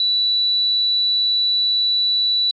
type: tone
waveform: sine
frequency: 3951 Hz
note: B7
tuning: in tune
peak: -15 dBFS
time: 0-2.51 s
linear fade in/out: 2 ms
effects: AAC 48 kbps